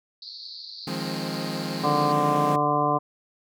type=band-pass noise; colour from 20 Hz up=white; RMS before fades=-40 dBFS; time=0.22-2.12 s; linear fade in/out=2 ms; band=4100 to 4700 Hz; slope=96 dB/octave
type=chord; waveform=sawtooth; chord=F minor seventh; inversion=third; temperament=equal with one note detuned; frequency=155.56 / 174.61 / 207.7 / 265.1 Hz; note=Eb3 / F3 / Ab3 / C4; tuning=0 / 0 / 0 / +23 cents; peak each=-30 dBFS; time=0.87-2.56 s; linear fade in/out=5 ms
type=harmonic tone; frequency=147.4 Hz; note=D3; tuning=7 cents sharp; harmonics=1 / 2 / 3 / 4 / 5 / 7 / 8; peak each=-30 / -29 / -30 / -29 / -26 / -24 / -30 dBFS; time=1.83-2.99 s; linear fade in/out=20 ms
effects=none